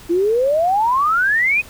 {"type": "exponential sweep", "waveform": "sine", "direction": "up", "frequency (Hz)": [330.1, 2552], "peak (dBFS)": -13, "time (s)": [0.09, 1.62], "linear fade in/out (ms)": 20, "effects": ["pink hiss -41 dBFS RMS until 1.69 s"]}